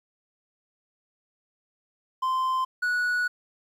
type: tone pair in turn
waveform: triangle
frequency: 1038 / 1468 Hz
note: C6 / F#6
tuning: -14 / -14 cents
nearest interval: tritone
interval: 600 cents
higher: second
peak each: -21 dBFS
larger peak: neither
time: 2.22-2.65 / 2.82-3.28 s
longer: second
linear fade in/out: 10 ms
effects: 10-bit